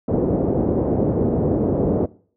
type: low-pass noise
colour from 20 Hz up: white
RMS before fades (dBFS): -19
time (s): 0.08-2.06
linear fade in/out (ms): 5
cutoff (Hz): 500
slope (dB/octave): 24
effects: noise-tail reverb RT60 0.5 s tail -22 dB re dry + high-pass 60 Hz 12 dB/octave